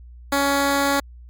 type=tone; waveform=10% pulse; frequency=279.9 Hz; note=C#4; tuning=17 cents sharp; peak=-9 dBFS; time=0.32-1 s; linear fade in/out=5 ms; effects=added 60 Hz sine -39 dBFS peak until 1.29 s + MP3 96 kbps